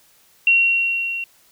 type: tone with level ramp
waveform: sine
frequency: 2740 Hz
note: F7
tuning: 34 cents flat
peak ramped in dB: -10 to -24 dBFS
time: 0.47-1.24 s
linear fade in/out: 2 ms
effects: white hiss -55 dBFS RMS until 1.51 s